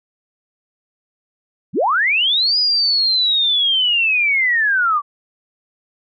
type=linear two-way sweep; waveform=sine; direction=up then down; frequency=112.7 to 4978 to 1131 Hz; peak=-13 dBFS; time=1.73-5.02 s; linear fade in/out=50 ms; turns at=2.58 s; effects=none